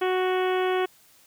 harmonic tone, 370 Hz, F#4, in tune, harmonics 1 / 2 / 3 / 4 / 5 / 6 / 7 / 8 / 9, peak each -23 / -29 / -33 / -35 / -37 / -39 / -40 / -41 / -42 dBFS, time 0.01-0.86 s, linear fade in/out 10 ms, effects white hiss -57 dBFS RMS until 1.26 s

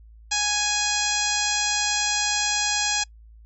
harmonic tone, 830.6 Hz, G#5, in tune, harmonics 1 / 2 / 3 / 4 / 5 / 6 / 7 / 8 / 9, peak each -30 / -30 / -30 / -30 / -30 / -30 / -30 / -30 / -30 dBFS, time 0.31-3.04 s, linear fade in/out 10 ms, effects noise-tail reverb RT60 0.1 s tail -26 dB re dry + added 55 Hz sine -45 dBFS peak until 3.45 s

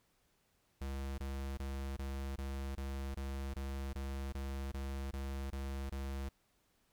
square tone bursts, 68 Hz, C#2, 33 cents flat, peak -39 dBFS, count 14, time 0.81-6.289 s, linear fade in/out 5 ms, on 370 ms, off 23 ms, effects pink hiss -75 dBFS RMS until 6.92 s

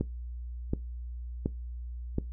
click train, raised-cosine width 3 ms, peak -15 dBFS, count 4, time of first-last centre 0.01-2.184 s, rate 1.38 Hz, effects noise-tail reverb RT60 0.2 s tail -20 dB re dry + added 60 Hz sine -36 dBFS peak until 2.32 s

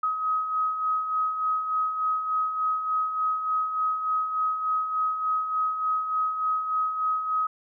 sine beating tone pair, 1264 / 1267.4 Hz, D#6 / D#6, +27 / +32 cents, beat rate 3.4 Hz, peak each -33 / -24 dBFS, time 0.03-7.47 s, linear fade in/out 5 ms, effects none

